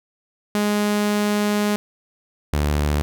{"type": "tone pair in turn", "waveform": "sawtooth", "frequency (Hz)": [207.7, 73.82], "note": ["G#3", "D2"], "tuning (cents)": [0, 9], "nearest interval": "octave + tritone", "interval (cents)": 1791, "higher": "first", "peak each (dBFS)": [-14, -14], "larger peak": "neither", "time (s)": [[0.55, 1.76], [2.53, 3.02]], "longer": "first", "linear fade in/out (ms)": 0, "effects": []}